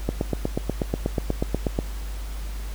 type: click train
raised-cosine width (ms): 2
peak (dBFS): -9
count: 15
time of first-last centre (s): 0.09-1.789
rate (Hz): 8.24
effects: added 50 Hz sine -29 dBFS peak until 2.74 s + pink hiss -43 dBFS RMS until 2.74 s